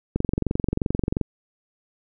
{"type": "click train", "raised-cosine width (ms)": 3, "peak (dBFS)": -9, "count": 25, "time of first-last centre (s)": [0.16, 1.213], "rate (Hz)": 22.8, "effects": []}